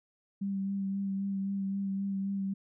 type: tone with vibrato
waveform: sine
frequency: 196 Hz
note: G3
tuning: in tune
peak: -30 dBFS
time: 0.41-2.54 s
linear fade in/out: 10 ms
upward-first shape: sine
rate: 3.8 Hz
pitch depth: 19 cents each way
effects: none